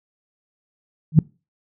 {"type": "tone with exponential growth", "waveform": "sine", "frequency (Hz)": 155.56, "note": "D#3", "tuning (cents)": 0, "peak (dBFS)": -3, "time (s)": [1.12, 1.19], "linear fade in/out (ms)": 2, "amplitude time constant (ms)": 15, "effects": ["noise-tail reverb RT60 0.3 s tail -24 dB re dry"]}